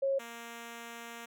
sine / 5% pulse tone pair in turn, 545 / 233.4 Hz, C#5 / A#3, -29 / +2 cents, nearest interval octave + minor third, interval 1469 cents, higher first, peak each -27 / -32 dBFS, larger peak first, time 0.02-0.19 / 0.19-1.26 s, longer second, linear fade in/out 10 ms, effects none

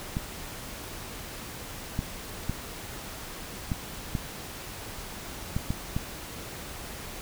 clicks, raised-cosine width 5 ms, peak -15 dBFS, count 8, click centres 0.169 / 1.991 / 2.496 / 3.718 / 4.152 / 5.565 / 5.705 / 5.965 s, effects pink hiss -40 dBFS RMS until 7.21 s

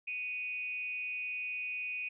sine tone with frequency modulation, 2489 Hz, D#7, in tune, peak -35 dBFS, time 0.07-2.09 s, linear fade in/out 10 ms, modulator 244 Hz, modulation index 0.45, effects none

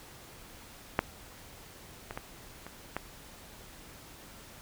clicks, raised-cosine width 0.5 ms, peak -9 / -23 / -21 / -28 / -17 dBFS, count 5, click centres 0.991 / 2.109 / 2.175 / 2.666 / 2.966 s, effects pink hiss -51 dBFS RMS until 4.61 s

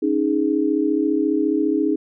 sine chord, C# suspended second, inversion none, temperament just, 277.2 / 311.8 / 415.8 Hz, C#4 / D#4 / G#4, 0 / +4 / +2 cents, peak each -22 / -19 / -23 dBFS, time 0.02-1.96 s, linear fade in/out 10 ms, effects none

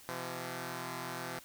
5% pulse tone pair together, 127.66 / 170.4 Hz, C3 / F3, -42 / -42 cents, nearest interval perfect fourth, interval 500 cents, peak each -30 / -30 dBFS, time 0.09-1.39 s, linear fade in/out 0 ms, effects white hiss -56 dBFS RMS until 1.44 s

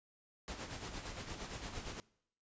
pink noise with tremolo, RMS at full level -43 dBFS, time 0.48-2 s, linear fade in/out 0 ms, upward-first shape sine, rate 8.7 Hz, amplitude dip 55%, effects noise-tail reverb RT60 0.7 s tail -23 dB re dry + resampled to 16000 Hz

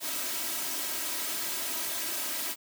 white noise with comb filter, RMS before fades -33 dBFS, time 0-2.56 s, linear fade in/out 50 ms, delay 3.1 ms, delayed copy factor +0.65, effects high-pass 150 Hz 12 dB/octave

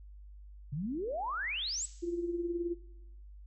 sine exponential sweep, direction up, 130.81 to 8160 Hz, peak -33 dBFS, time 0.72-1.86 s, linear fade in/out 10 ms
sine tone with tremolo, 344.5 Hz, F4, 24 cents flat, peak -29 dBFS, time 2.02-2.75 s, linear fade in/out 20 ms, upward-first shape triangle, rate 19 Hz, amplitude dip 70%
effects noise-tail reverb RT60 0.9 s tail -17 dB re dry + added 50 Hz sine -48 dBFS peak until 3.46 s

